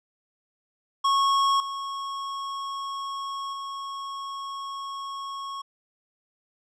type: tone with level steps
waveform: square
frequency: 1099 Hz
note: C#6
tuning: 15 cents flat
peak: -20 / -31 / -33 dBFS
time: 1.04-5.62 s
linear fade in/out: 10 ms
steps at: 1.6 / 3.53 s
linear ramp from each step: 2 ms
effects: low-pass 6000 Hz 12 dB/octave